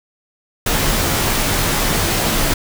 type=noise with comb filter; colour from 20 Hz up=pink; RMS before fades=-17 dBFS; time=0.66-2.54 s; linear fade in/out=5 ms; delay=16 ms; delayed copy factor=-0.55; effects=none